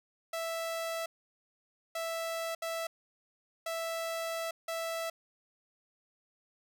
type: tone bursts at uneven times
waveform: sawtooth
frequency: 659.3 Hz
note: E5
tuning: in tune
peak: -30 dBFS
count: 5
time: 0.33-1.06 / 1.95-2.55 / 2.62-2.87 / 3.66-4.51 / 4.68-5.1 s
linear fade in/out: 5 ms
effects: none